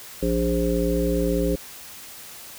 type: harmonic tone with a mistuned harmonic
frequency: 58.27 Hz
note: A#1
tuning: in tune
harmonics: 1 / 3 / 5 / 7 / 9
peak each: -26 / -26 / -26 / -26 / -26 dBFS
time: 0.22-1.56 s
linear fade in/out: 10 ms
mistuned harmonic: 3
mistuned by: +18 cents
effects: white hiss -41 dBFS RMS until 2.58 s